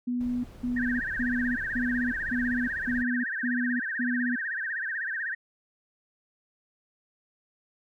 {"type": "tone bursts", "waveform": "sine", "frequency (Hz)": 245.5, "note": "B3", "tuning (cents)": -10, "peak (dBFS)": -26, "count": 8, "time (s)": [0.07, 4.36], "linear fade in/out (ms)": 10, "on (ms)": 370, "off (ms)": 190}
{"type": "noise", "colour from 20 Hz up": "brown", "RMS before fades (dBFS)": -43, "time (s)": [0.2, 3.03], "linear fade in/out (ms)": 10}
{"type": "tone with vibrato", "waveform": "sine", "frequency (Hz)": 1700, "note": "G#6", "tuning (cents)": 40, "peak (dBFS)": -29, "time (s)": [0.76, 5.35], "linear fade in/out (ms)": 10, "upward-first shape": "sine", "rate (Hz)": 16, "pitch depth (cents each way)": 180}
{"effects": []}